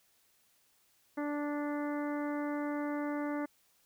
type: harmonic tone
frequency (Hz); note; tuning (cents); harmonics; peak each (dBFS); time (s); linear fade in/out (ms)
292.7; D4; -6; 1 / 2 / 3 / 4 / 5 / 6 / 7; -34 / -40 / -44 / -46 / -48 / -50 / -51; 1.17-3.46; 10
effects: white hiss -70 dBFS RMS until 3.85 s